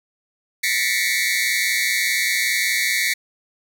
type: tone cluster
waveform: sawtooth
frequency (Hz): 1763 / 1841 / 1952 / 2141 / 2266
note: A6 / A#6 / B6 / C7 / C#7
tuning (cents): +3 / -22 / -21 / +39 / +37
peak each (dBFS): -27 / -27 / -20 / -20 / -20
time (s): 0.63-3.14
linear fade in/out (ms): 10
effects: none